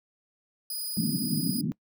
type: tone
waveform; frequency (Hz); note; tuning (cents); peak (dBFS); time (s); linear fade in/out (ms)
10% pulse; 4958; D#8; -7; -25; 0.7-1.61; 2
type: band-pass noise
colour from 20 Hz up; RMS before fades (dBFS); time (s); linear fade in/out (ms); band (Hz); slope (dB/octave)
pink; -29; 0.97-1.72; 0; 150 to 280; 48
effects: noise-tail reverb RT60 0.1 s tail -23 dB re dry